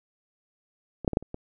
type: clicks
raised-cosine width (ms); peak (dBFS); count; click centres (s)
2; -21 / -7 / -17 / -7 / -29 / -21; 6; 1.047 / 1.078 / 1.133 / 1.171 / 1.226 / 1.344
effects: none